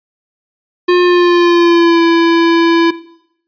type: tone with pitch glide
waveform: square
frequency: 356.5 to 334.6 Hz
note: F4 to E4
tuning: +36 to +26 cents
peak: -7 dBFS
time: 0.88-2.91 s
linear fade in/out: 10 ms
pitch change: -110 cents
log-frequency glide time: 1.03-2.02 s
effects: noise-tail reverb RT60 0.7 s tail -17 dB re dry + resampled to 11025 Hz